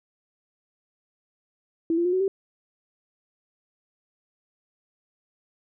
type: tone with pitch steps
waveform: sine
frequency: 329.6 / 343.4 / 357.8 / 372.8 / 388.4 Hz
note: E4 / F4 / F4 / F#4 / G4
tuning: 0 / -29 / +42 / +13 / -16 cents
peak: -20 dBFS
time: 1.9-2.28 s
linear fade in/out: 2 ms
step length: 76 ms
effects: none